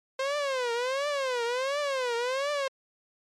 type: tone with vibrato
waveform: sawtooth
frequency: 523.3 Hz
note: C5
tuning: in tune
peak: -23 dBFS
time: 0.19-2.68 s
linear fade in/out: 5 ms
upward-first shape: triangle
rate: 1.4 Hz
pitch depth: 220 cents each way
effects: low-pass 6000 Hz 12 dB/octave + MP3 96 kbps